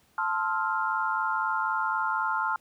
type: chord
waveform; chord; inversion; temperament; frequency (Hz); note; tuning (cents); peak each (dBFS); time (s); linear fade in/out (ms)
sine; F major seventh; first; equal with one note detuned; 880 / 1046.5 / 1292.9 / 1396.9; A5 / C6 / E6 / F6; 0 / 0 / -34 / 0; -30 / -31 / -34 / -29; 0.18-2.56; 2
effects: pink hiss -64 dBFS RMS until 2.6 s + high-pass 60 Hz 12 dB/octave